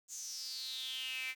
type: tone with high-pass filter sweep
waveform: sawtooth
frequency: 259.2 Hz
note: C4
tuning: 16 cents flat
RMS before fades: -42 dBFS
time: 0.08-1.35 s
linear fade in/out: 50 ms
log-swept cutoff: 6900 to 2200 Hz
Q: 7.8
effects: 11-bit